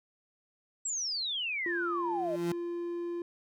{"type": "exponential sweep", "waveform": "sine", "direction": "down", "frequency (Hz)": [7820, 583], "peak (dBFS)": -31, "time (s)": [0.85, 2.36], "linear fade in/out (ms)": 5}
{"type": "tone", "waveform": "triangle", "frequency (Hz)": 345.2, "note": "F4", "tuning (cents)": -20, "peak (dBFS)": -31, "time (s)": [1.66, 3.22], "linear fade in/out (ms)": 2}
{"type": "tone with exponential growth", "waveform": "30% pulse", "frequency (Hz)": 171.2, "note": "F3", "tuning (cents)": -34, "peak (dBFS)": -28, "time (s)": [1.96, 2.52], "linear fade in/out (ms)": 2, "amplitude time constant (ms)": 120}
{"effects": []}